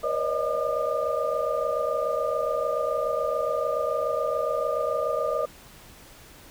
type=tone cluster; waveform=sine; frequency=483 / 552 / 602 / 629 / 1208 Hz; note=B4 / C#5 / D5 / D#5 / D6; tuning=-39 / -7 / +43 / +19 / +48 cents; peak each=-30 dBFS; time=0.03-5.46 s; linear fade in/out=10 ms; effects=pink hiss -49 dBFS RMS until 6.5 s